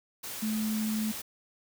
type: tone in noise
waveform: sine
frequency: 217 Hz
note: A3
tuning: 24 cents flat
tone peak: -28 dBFS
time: 0.42-1.12 s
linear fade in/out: 10 ms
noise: white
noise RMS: -39 dBFS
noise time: 0.23-1.22 s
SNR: +8 dB
effects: none